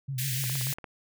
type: tone with vibrato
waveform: sine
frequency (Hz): 130.81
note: C3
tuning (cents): 0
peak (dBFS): -30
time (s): 0.08-0.73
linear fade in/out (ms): 10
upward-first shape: triangle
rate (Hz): 6.9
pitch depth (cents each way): 120
type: high-pass noise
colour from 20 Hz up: white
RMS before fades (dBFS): -33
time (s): 0.18-0.74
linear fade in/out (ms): 5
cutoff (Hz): 1600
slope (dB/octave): 96
type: click train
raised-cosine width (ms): 0.5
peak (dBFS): -26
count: 8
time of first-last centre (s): 0.44-0.842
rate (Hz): 17.4
effects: none